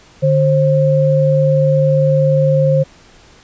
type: tone pair together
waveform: sine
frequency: 148.5 / 531.2 Hz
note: D3 / C5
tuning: +20 / +26 cents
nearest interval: octave + minor seventh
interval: 2206 cents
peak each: -12 dBFS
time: 0.22-2.84 s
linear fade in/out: 20 ms
effects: pink hiss -45 dBFS RMS until 3.43 s + resampled to 16000 Hz